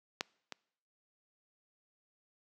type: clicks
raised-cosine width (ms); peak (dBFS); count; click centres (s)
0.2; -15 / -24; 2; 0.209 / 0.523
effects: noise-tail reverb RT60 0.7 s tail -25 dB re dry + high-pass 200 Hz 12 dB/octave